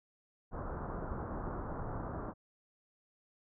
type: low-pass noise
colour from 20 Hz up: pink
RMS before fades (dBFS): -40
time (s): 0.51-2.34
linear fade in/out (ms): 50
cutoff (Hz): 1400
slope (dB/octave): 48
effects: none